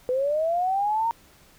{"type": "linear sweep", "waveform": "sine", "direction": "up", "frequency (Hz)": [493.9, 932.3], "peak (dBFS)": -21, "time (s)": [0.09, 1.11], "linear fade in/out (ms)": 0, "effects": ["pink hiss -55 dBFS RMS until 1.58 s"]}